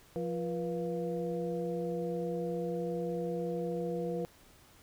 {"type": "harmonic tone with a mistuned harmonic", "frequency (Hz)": 174.1, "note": "F3", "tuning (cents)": -5, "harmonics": [1, 2, 3, 4], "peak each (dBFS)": [-37, -39, -35, -45], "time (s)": [0.16, 4.25], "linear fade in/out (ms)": 0, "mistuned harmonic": 3, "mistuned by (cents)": -120, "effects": ["pink hiss -60 dBFS RMS until 4.82 s"]}